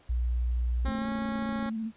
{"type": "tone", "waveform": "sine", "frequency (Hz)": 60.3, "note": "B1", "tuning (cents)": -41, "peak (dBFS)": -25, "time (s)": [0.09, 0.9], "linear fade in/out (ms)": 10}
{"type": "click train", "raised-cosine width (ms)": 3, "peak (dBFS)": -30, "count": 25, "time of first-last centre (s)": [0.85, 1.661], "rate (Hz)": 29.6}
{"type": "tone with pitch glide", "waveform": "10% pulse", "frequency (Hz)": [267.7, 274.6], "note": ["C4", "C#4"], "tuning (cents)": [40, -16], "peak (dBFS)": -26, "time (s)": [0.85, 1.7], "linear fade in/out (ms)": 10, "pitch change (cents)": 44, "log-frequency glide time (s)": [0.97, 1.08]}
{"type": "tone with vibrato", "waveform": "sine", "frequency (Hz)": 221.9, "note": "A3", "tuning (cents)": 15, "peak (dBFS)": -30, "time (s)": [0.86, 1.92], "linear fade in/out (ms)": 50, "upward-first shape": "square", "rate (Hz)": 15, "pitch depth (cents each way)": 28}
{"effects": ["pink hiss -60 dBFS RMS until 1.96 s", "resampled to 8000 Hz"]}